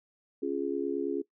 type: chord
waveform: sine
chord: Db major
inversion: none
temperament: just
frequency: 277.2 / 346.5 / 415.8 Hz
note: Db4 / F4 / Ab4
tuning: 0 / -14 / +2 cents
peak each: -33 dBFS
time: 0.42-1.22 s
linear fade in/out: 10 ms
effects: noise-tail reverb RT60 0.1 s tail -19 dB re dry